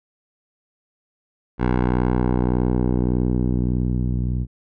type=tone with low-pass filter sweep; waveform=10% pulse; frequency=61.74 Hz; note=B1; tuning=in tune; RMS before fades=-20 dBFS; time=1.58-4.47 s; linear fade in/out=50 ms; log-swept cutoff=1700 to 130 Hz; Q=0.8; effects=none